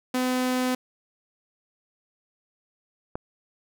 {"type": "tone", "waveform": "sawtooth", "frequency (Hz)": 253.6, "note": "B3", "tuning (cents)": 46, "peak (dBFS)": -19, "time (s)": [0.14, 0.75], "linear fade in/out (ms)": 5}
{"type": "click", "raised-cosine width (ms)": 1, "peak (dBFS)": -16, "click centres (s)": 3.155}
{"effects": []}